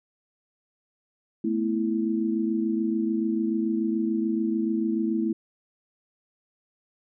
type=chord; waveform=sine; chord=A suspended second; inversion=none; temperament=equal; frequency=220 / 246.9 / 329.6 Hz; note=A3 / B3 / E4; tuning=0 / 0 / 0 cents; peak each=-26 / -31 / -26 dBFS; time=1.44-5.33 s; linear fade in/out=5 ms; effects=none